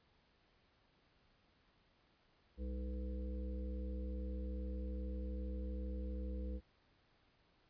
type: harmonic tone with a mistuned harmonic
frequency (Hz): 62.5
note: B1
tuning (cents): +21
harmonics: 1 / 3 / 5 / 7 / 8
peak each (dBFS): -40 / -49 / -53 / -58 / -53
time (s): 2.57-6.61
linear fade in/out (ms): 50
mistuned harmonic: 3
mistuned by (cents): +110
effects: pink hiss -73 dBFS RMS until 7.69 s + resampled to 11025 Hz